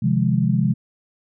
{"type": "chord", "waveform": "sine", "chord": "F minor seventh", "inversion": "second", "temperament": "equal", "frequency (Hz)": [130.81, 155.56, 174.61, 207.7], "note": ["C3", "Eb3", "F3", "Ab3"], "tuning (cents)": [0, 0, 0, 0], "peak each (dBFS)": [-20, -24, -21, -21], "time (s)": [0.02, 0.74], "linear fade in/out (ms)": 10, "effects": []}